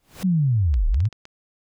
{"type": "noise with exponential growth", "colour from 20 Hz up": "pink", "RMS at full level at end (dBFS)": -32, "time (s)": [0, 0.23], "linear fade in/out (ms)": 0, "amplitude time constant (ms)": 48}
{"type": "linear two-way sweep", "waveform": "sine", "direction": "down then up", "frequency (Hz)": [194.7, 32, 119.6], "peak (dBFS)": -16, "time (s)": [0.23, 1.09], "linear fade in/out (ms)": 20, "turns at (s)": 0.88}
{"type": "clicks", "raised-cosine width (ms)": 0.2, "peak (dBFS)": -24, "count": 6, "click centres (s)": [0.741, 0.944, 1.004, 1.054, 1.127, 1.254]}
{"effects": []}